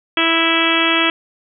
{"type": "harmonic tone", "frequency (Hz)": 329.6, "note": "E4", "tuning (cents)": 0, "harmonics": [1, 2, 3, 4, 5, 6, 7, 8, 9, 10], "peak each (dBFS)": [-20, -25, -25, -21, -24, -23, -22, -20, -25, -20], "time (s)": [0.17, 1.1], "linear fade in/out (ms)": 2, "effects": []}